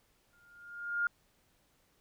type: tone with exponential growth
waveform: sine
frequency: 1413 Hz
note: F6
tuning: 20 cents sharp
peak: -26 dBFS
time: 0.33-1.07 s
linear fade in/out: 2 ms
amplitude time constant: 160 ms
effects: pink hiss -71 dBFS RMS until 2 s